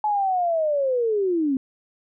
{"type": "linear sweep", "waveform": "sine", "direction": "down", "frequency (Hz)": [858, 256], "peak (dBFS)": -19, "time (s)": [0.04, 1.57], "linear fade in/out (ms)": 2, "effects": []}